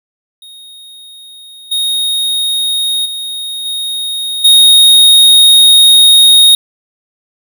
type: tone with level steps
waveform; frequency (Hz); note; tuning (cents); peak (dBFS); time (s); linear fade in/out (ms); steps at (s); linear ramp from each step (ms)
square; 3729; A#7; 0; -32 / -12 / -19 / -16 / -3; 0.42-6.55; 2; 1.71 / 3.05 / 3.65 / 4.44; 10
effects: none